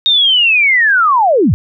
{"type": "linear sweep", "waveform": "sine", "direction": "down", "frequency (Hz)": [3729, 67.4], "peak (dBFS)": -7, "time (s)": [0.06, 1.54], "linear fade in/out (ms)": 0, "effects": []}